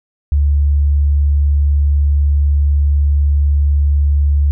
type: tone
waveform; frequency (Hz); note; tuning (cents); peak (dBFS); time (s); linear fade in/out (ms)
sine; 72; D2; -34; -9; 0.32-4.51; 0
effects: none